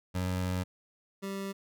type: tone pair in turn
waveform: 25% pulse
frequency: 91.6 / 195.78 Hz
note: F#2 / G3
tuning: -17 / -2 cents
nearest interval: octave + minor second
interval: 1315 cents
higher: second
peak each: -26 / -31 dBFS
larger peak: first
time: 0.14-0.64 / 1.22-1.53 s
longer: first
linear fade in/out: 20 ms
effects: none